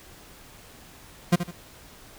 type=tone with echo; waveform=40% pulse; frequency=174.61 Hz; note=F3; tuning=in tune; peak=-14 dBFS; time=1.32-1.36 s; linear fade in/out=10 ms; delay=77 ms; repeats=2; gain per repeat=-10 dB; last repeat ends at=1.514 s; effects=pink hiss -49 dBFS RMS until 2.18 s